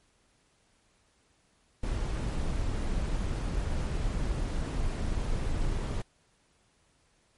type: noise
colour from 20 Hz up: brown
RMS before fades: -30 dBFS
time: 1.83-6.02 s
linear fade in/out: 5 ms
effects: pink hiss -68 dBFS RMS until 7.37 s + MP3 48 kbps

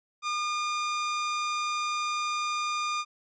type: tone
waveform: sawtooth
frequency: 1212 Hz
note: D#6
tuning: 46 cents flat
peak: -24 dBFS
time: 0.22-3.05 s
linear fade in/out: 50 ms
effects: resampled to 16000 Hz

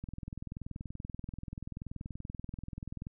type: click train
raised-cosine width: 5 ms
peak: -28 dBFS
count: 64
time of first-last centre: 0.04-3.069 s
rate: 20.8 Hz
effects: none

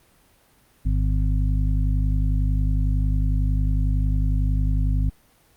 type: harmonic tone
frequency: 51 Hz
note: G#1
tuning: 31 cents flat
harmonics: 1 / 2 / 3 / 5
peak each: -19 / -25 / -29 / -33 dBFS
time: 0.85-5.1 s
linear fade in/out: 10 ms
effects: pink hiss -58 dBFS RMS until 5.56 s + Opus 32 kbps

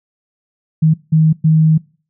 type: tone bursts at uneven times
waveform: sine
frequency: 157.9 Hz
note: D#3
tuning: 26 cents sharp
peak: -7 dBFS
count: 3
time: 0.82-0.94 / 1.12-1.33 / 1.44-1.78 s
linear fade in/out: 10 ms
effects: noise-tail reverb RT60 0.4 s tail -23 dB re dry

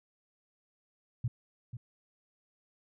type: tone with echo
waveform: sine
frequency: 120 Hz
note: B2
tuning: 49 cents flat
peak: -28 dBFS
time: 1.24-1.28 s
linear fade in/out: 5 ms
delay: 490 ms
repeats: 1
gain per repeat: -10 dB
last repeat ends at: 1.77 s
effects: none

